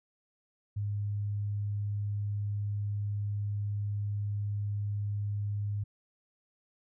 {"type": "tone", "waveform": "sine", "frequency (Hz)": 102.7, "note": "G#2", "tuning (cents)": -19, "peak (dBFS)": -30, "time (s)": [0.76, 5.84], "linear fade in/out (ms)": 10, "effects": []}